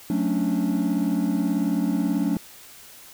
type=chord; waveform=triangle; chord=D major seventh; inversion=first; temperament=just; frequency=183.54 / 220.2 / 275.3 / 293.7 Hz; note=F#3 / A3 / C#4 / D4; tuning=-14 / +2 / -12 / 0 cents; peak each=-24 dBFS; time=0.1-2.37 s; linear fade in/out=2 ms; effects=tanh soft clip ceiling -9 dBFS + white hiss -46 dBFS RMS until 3.13 s